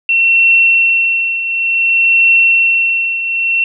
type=tone with tremolo; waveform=sine; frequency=2713 Hz; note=E7; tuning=49 cents sharp; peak=-5 dBFS; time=0.09-3.64 s; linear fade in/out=2 ms; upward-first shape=triangle; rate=0.56 Hz; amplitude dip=70%; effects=none